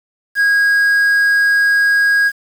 triangle tone with quantisation, 1640 Hz, G#6, 22 cents flat, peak -8 dBFS, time 0.35-2.32 s, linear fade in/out 50 ms, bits 6, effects none

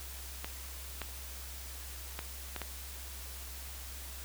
clicks, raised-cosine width 0.3 ms, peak -21 dBFS, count 5, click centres 0.445 / 1.017 / 2.191 / 2.563 / 2.617 s, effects added 65 Hz sine -45 dBFS peak until 4.24 s + white hiss -47 dBFS RMS until 4.24 s

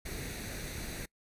pink noise with comb filter, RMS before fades -40 dBFS, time 0.05-1.06 s, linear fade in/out 10 ms, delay 0.48 ms, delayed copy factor +0.6, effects noise-tail reverb RT60 0.1 s tail -24 dB re dry + resampled to 32000 Hz

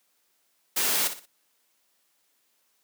white noise with echo, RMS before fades -25 dBFS, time 0.76-1.08 s, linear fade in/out 10 ms, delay 60 ms, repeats 3, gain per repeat -10 dB, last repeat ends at 1.26 s, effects white hiss -70 dBFS RMS until 2.83 s + high-pass 200 Hz 12 dB/octave

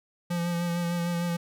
square tone with vibrato, 172.5 Hz, F3, 21 cents flat, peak -27 dBFS, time 0.3-1.37 s, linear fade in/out 10 ms, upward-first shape sine, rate 6.6 Hz, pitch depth 24 cents each way, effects none

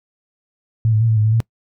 sine tone with pitch steps, 112.2 / 108.1 / 114.6 / 110.9 / 106.8 / 109.6 / 113.9 Hz, A2 / A2 / A#2 / A2 / G#2 / A2 / A#2, +34 / -30 / -29 / +14 / +49 / -6 / -40 cents, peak -12 dBFS, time 0.85-1.403 s, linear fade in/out 0 ms, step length 79 ms, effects noise-tail reverb RT60 0.1 s tail -24 dB re dry

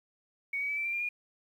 sine tone with pitch steps, 2236 / 2267 / 2299 / 2331 / 2363 / 2396 / 2430 Hz, C#7 / C#7 / D7 / D7 / D7 / D7 / D#7, +14 / +38 / -37 / -14 / +10 / +34 / -42 cents, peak -30 dBFS, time 0.53-1.09 s, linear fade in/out 5 ms, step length 80 ms, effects 10-bit

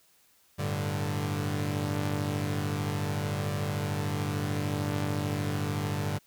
sawtooth chord, G suspended second, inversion none, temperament equal with one note detuned, 98 / 111.47 / 146.83 Hz, G2 / A2 / D3, 0 / +23 / 0 cents, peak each -28 / -33 / -28 dBFS, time 0.58-6.19 s, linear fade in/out 20 ms, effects white hiss -64 dBFS RMS until 6.26 s

